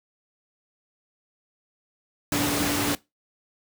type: tone in noise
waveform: sine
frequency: 289.4 Hz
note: D4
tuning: 25 cents flat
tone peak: -26 dBFS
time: 2.32-2.95 s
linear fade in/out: 2 ms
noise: pink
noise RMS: -25 dBFS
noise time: 2.32-2.95 s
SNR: -4 dB
effects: noise-tail reverb RT60 0.2 s tail -20 dB re dry + high-pass 100 Hz 12 dB/octave